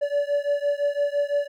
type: beating tone pair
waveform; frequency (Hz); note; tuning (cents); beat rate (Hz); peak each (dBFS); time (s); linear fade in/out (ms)
triangle; 573 / 578.9; D5 / D5; -43 / -25; 5.9; -22 / -23; 0.01-1.48; 20
effects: none